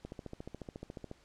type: click train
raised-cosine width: 2 ms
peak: -29 dBFS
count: 16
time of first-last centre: 0.05-1.114 s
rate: 14.1 Hz
effects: pink hiss -65 dBFS RMS until 1.24 s + low-pass 7000 Hz 12 dB/octave